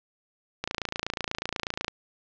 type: click train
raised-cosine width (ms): 0.2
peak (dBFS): -11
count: 36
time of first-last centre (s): 0.64-1.881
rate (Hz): 28.2
effects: low-pass 5000 Hz 12 dB/octave